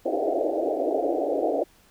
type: band-pass noise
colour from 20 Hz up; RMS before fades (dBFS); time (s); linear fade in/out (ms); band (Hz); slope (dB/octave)
white; -25; 0.05-1.64; 10; 280 to 740; 96
effects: pink hiss -58 dBFS RMS until 1.9 s